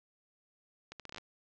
accelerating click train, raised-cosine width 0.2 ms, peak -27 dBFS, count 9, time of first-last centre 0.92-1.182 s, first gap 77 ms, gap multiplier 0.73, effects low-pass 6000 Hz 12 dB/octave

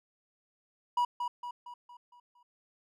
triangle tone with echo, 970 Hz, B5, 31 cents flat, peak -23 dBFS, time 0.97-1.05 s, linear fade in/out 5 ms, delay 230 ms, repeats 6, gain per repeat -6 dB, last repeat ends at 2.43 s, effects none

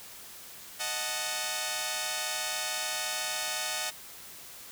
5% pulse chord, D# diminished, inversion none, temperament equal, 622.3 / 740 / 880 Hz, D#5 / F#5 / A5, 0 / 0 / 0 cents, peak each -24 dBFS, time 0.79-3.91 s, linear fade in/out 20 ms, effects white hiss -47 dBFS RMS until 4.71 s

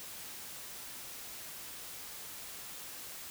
silence, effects white hiss -46 dBFS RMS until 3.3 s

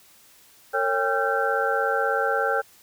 sine tone cluster, 454.5 / 551 / 798 / 1365 / 1549 Hz, A#4 / C#5 / G5 / F6 / G6, -44 / -11 / +31 / -40 / -21 cents, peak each -27 dBFS, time 0.73-2.62 s, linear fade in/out 20 ms, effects white hiss -54 dBFS RMS until 2.82 s

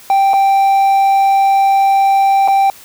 triangle tone with dropouts, 784 Hz, G5, in tune, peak -6 dBFS, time 0.1-2.7 s, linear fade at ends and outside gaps 1 ms, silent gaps 0.334-0.338 / 2.477-2.483 s, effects white hiss -39 dBFS RMS until 2.84 s

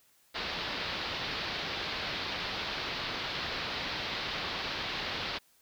white low-pass noise, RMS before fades -36 dBFS, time 0.34-5.39 s, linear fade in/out 20 ms, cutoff 4600 Hz, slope 48 dB/octave, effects white hiss -66 dBFS RMS until 5.61 s

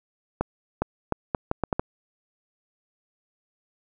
accelerating click train, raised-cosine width 1 ms, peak -9 dBFS, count 8, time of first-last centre 0.41-1.795 s, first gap 410 ms, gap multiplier 0.74, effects none

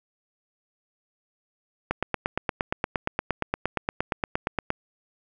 click train, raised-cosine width 0.5 ms, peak -9 dBFS, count 25, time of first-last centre 1.91-4.704 s, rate 8.59 Hz, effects none

